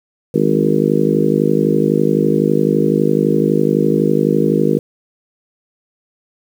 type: harmonic tone with a mistuned harmonic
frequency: 51.91 Hz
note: G#1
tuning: in tune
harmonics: 3 / 4 / 5 / 6 / 7 / 8 / 9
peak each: -19 / -19 / -19 / -19 / -19 / -19 / -19 dBFS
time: 0.34-4.79 s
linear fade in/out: 5 ms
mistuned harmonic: 3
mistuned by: +20 cents
effects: 7-bit